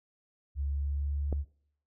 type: tone with pitch glide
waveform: sine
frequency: 70.4 to 71.63 Hz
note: C#2 to D2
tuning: +27 to -43 cents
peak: -29 dBFS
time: 0.55-1.45 s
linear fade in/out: 50 ms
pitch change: +30 cents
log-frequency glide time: 0.66-1.15 s
type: click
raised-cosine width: 2 ms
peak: -22 dBFS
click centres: 1.327 s
effects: noise-tail reverb RT60 0.7 s tail -25 dB re dry